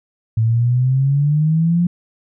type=exponential sweep; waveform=sine; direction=up; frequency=110 to 177 Hz; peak=-12 dBFS; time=0.37-1.87 s; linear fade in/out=5 ms; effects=none